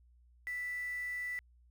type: tone with quantisation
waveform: sine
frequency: 1975.5 Hz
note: B6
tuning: in tune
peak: -36 dBFS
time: 0.47-1.39 s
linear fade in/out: 0 ms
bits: 9
effects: added 60 Hz sine -61 dBFS peak until 1.7 s